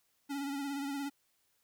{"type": "tone with vibrato", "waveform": "square", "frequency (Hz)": 280, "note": "C#4", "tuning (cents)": 18, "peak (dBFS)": -36, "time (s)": [0.29, 1.1], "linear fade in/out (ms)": 20, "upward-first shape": "sine", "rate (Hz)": 17, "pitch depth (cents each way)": 41, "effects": ["white hiss -75 dBFS RMS until 1.63 s"]}